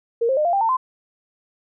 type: tone with pitch steps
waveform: sine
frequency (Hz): 464.9 / 531 / 606.4 / 692.6 / 791 / 903.3 / 1031.7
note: A#4 / C5 / D#5 / F5 / G5 / A5 / C6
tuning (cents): -5 / +25 / -45 / -15 / +15 / +45 / -25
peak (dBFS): -16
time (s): 0.21-0.77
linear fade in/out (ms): 10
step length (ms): 80
effects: none